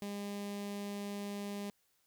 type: tone with notch filter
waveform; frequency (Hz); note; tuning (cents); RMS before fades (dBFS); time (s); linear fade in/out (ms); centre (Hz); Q
sawtooth; 202.6; G#3; -43; -41; 0.02-1.7; 0; 1400; 1.8
effects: white hiss -75 dBFS RMS until 2.06 s